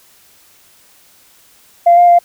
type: tone with pitch steps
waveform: sine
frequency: 691 / 703 / 695 Hz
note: F5 / F5 / F5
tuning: -19 / +11 / -9 cents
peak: -3 dBFS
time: 1.86-2.19 s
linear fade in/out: 10 ms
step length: 110 ms
effects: tanh soft clip ceiling 0 dBFS + white hiss -48 dBFS RMS until 2.24 s